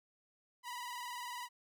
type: tone with vibrato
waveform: sawtooth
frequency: 978 Hz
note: B5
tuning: 17 cents flat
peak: -38 dBFS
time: 0.63-1.49 s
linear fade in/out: 50 ms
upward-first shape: square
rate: 20 Hz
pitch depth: 41 cents each way
effects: none